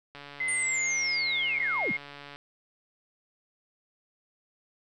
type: click train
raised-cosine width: 0.3 ms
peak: -28 dBFS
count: 317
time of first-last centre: 0.15-2.36 s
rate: 143 Hz
type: tone with pitch glide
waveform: sine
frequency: 2049 to 2141 Hz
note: C7 to C7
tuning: -37 to +39 cents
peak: -27 dBFS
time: 0.4-1.97 s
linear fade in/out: 5 ms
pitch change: +76 cents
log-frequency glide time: 0.56-1.03 s
type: linear sweep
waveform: sine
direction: down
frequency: 8980 to 130.3 Hz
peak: -30 dBFS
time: 0.48-1.92 s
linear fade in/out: 5 ms
effects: none